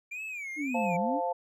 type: tone with vibrato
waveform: triangle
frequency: 2349 Hz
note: D7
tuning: in tune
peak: -34 dBFS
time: 0.11-0.97 s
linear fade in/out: 10 ms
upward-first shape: sine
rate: 1.8 Hz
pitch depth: 180 cents each way
type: linear two-way sweep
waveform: sine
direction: down then up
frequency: 311.1 to 165.6 to 311.1 Hz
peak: -30 dBFS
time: 0.56-1.21 s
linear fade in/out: 50 ms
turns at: 0.95 s
type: chord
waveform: sine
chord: F major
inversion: second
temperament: equal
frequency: 523.3 / 698.5 / 880 Hz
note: C5 / F5 / A5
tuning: 0 / 0 / 0 cents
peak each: -32 dBFS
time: 0.74-1.33 s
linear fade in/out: 10 ms
effects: none